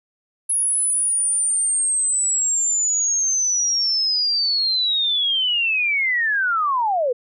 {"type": "linear sweep", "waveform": "sine", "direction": "down", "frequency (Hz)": [10548, 464.8], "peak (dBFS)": -17, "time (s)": [0.49, 7.13], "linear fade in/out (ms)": 10, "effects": []}